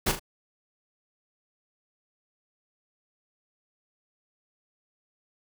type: noise with echo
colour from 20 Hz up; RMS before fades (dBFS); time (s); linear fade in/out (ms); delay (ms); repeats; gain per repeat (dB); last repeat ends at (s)
pink; -24; 0.06-0.12; 10; 38; 2; -8; 0.196
effects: none